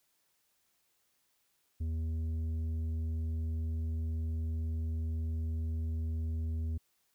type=tone with tanh clipping; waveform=sine; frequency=80.5 Hz; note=E2; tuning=41 cents flat; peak=-33 dBFS; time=1.8-6.78 s; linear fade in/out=10 ms; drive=7 dB; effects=white hiss -75 dBFS RMS until 7.14 s